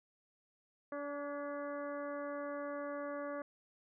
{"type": "harmonic tone with a mistuned harmonic", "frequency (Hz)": 287.7, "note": "D4", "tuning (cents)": -36, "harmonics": [1, 2, 3, 4, 5, 6, 7], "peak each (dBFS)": [-45, -41, -55, -47, -53, -53, -60], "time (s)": [0.92, 3.42], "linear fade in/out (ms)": 2, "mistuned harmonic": 6, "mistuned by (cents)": -35, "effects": []}